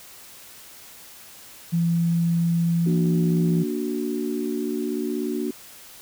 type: tone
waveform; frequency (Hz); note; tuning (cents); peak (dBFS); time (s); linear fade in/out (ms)
sine; 168.9; E3; +42; -18; 1.72-3.64; 20
type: chord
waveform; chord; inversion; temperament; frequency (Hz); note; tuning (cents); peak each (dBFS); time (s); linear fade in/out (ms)
sine; Bb augmented; none; equal; 233.1 / 293.7 / 370; Bb3 / D4 / F#4; 0 / 0 / 0; -28; 2.86-5.51; 5
effects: tanh soft clip ceiling -8 dBFS + white hiss -45 dBFS RMS until 6.01 s